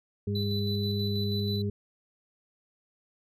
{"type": "harmonic tone", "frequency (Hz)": 101.6, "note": "G#2", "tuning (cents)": -38, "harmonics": [1, 2, 4], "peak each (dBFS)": [-29, -32, -35], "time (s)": [0.27, 1.7], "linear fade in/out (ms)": 5}
{"type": "tone with tremolo", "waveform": "triangle", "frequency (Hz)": 3986, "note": "B7", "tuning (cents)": 15, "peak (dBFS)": -32, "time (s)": [0.35, 1.62], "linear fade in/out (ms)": 5, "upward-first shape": "square", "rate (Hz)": 6.2, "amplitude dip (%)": 35}
{"effects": ["resampled to 32000 Hz"]}